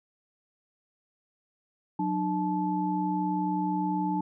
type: tone cluster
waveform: sine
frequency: 183.1 / 301.9 / 868 Hz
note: F#3 / D4 / A5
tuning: -18 / +48 / -24 cents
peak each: -30 dBFS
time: 1.99-4.21 s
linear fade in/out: 5 ms
effects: none